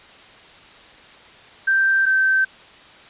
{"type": "tone pair in turn", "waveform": "sine", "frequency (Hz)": [1568, 1550], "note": ["G6", "G6"], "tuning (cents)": [0, -20], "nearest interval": "unison", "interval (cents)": 20, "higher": "first", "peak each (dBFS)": -14, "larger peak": "neither", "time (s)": [[1.67, 2.06], [2.06, 2.45]], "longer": "neither", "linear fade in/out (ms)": 10, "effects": ["white hiss -45 dBFS RMS until 3.09 s", "resampled to 8000 Hz"]}